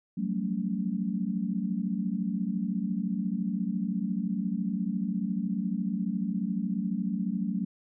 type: tone cluster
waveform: sine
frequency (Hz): 177.4 / 191.6 / 223.3 / 279.8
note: F3 / G3 / A3 / C#4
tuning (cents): +27 / -39 / +26 / +16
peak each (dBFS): -36 / -30 / -32 / -38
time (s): 0.17-7.65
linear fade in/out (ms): 10
effects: none